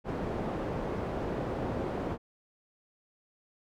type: low-pass noise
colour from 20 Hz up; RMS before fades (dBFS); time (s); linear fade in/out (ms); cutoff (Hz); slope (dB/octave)
white; -34; 0.04-2.18; 50; 550; 12
effects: none